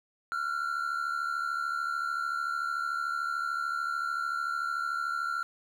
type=tone pair together; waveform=triangle; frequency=1364 / 1437.5 Hz; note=F6 / F6; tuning=-41 / +50 cents; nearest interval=minor second; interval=91 cents; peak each=-29 / -33 dBFS; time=0.32-5.43 s; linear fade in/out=0 ms; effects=none